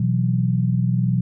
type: chord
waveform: sine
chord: B suspended fourth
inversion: none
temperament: equal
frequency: 123.47 / 164.81 / 185 Hz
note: B2 / E3 / F#3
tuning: 0 / 0 / 0 cents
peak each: -19 / -23 / -22 dBFS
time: 0-1.21 s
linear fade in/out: 5 ms
effects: none